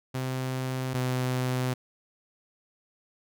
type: tone pair in turn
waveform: sawtooth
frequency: 129.7 / 127.4 Hz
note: C3 / C3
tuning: -15 / -46 cents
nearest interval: unison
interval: 31 cents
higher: first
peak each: -25 / -22 dBFS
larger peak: second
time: 0.14-0.94 / 0.94-1.74 s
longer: neither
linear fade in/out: 10 ms
effects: none